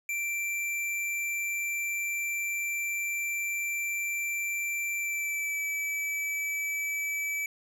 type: tone with pitch glide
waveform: square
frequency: 2349 to 2303 Hz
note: D7 to D7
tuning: 0 to -34 cents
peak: -30 dBFS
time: 0.09-7.46 s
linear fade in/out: 2 ms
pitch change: -34 cents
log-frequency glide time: 4.97-5.61 s
effects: none